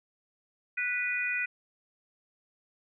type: harmonic tone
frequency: 492.6 Hz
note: B4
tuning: 5 cents flat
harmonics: 3 / 4 / 5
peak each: -34 / -33 / -31 dBFS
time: 0.77-1.46 s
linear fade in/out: 10 ms
effects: none